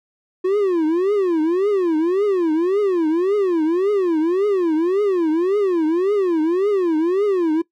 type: tone with vibrato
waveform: triangle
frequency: 359.2 Hz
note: F4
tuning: 49 cents sharp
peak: -13 dBFS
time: 0.44-7.62 s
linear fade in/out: 10 ms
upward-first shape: triangle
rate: 1.8 Hz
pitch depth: 290 cents each way
effects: noise-tail reverb RT60 0.1 s tail -19 dB re dry